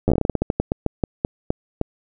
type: slowing click train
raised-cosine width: 2 ms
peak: -5 dBFS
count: 20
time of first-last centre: 0.08-1.814 s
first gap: 10 ms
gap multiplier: 1.21
effects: none